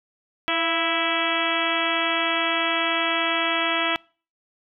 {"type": "harmonic tone with a mistuned harmonic", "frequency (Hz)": 329.6, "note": "E4", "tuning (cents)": 0, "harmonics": [1, 2, 3, 4, 5, 6, 7, 8, 9, 10], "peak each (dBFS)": [-31, -29, -31, -28, -32, -30, -30, -30, -33, -29], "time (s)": [0.48, 3.96], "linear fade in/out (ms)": 0, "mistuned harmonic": 2, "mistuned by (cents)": 37, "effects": ["noise-tail reverb RT60 0.4 s tail -25 dB re dry"]}